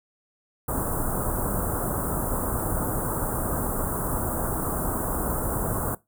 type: band-stop noise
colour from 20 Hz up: pink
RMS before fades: -27 dBFS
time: 0.68-5.95 s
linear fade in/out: 5 ms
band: 1400 to 8500 Hz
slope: 48 dB/octave
effects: noise-tail reverb RT60 0.2 s tail -20 dB re dry